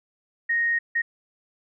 sine tone bursts at uneven times, 1864.7 Hz, A#6, in tune, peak -20 dBFS, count 2, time 0.49-0.79 / 0.95-1.02 s, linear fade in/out 10 ms, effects none

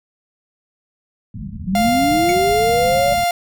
white low-pass noise, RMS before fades -29 dBFS, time 1.34-3.24 s, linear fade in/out 5 ms, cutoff 230 Hz, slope 96 dB/octave
sine linear sweep, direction up, 177.4 to 583 Hz, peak -16 dBFS, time 1.67-3.14 s, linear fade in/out 10 ms
45% pulse tone, 698.5 Hz, F5, in tune, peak -15 dBFS, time 1.75-3.31 s, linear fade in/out 2 ms
square tone with exponential decay, 2217 Hz, C#7, in tune, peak -19 dBFS, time 2.29-2.39 s, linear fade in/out 1 ms, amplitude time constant 20 ms
effects none

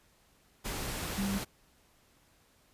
sine tone in noise, 197.2 Hz, G3, 11 cents sharp, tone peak -30 dBFS, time 1.17-1.39 s, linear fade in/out 20 ms, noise pink, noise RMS -37 dBFS, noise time 0.64-1.45 s, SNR +4 dB, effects pink hiss -66 dBFS RMS until 2.73 s + resampled to 32000 Hz

